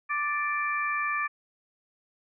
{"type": "harmonic tone", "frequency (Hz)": 587.3, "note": "D5", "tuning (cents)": 0, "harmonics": [2, 3, 4], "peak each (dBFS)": [-29, -31, -32], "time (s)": [0.09, 1.28], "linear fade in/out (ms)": 20, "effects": []}